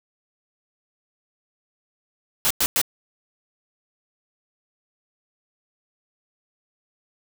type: noise bursts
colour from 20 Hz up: white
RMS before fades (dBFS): -20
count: 3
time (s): 2.45-2.815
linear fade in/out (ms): 0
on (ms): 55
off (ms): 100
effects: none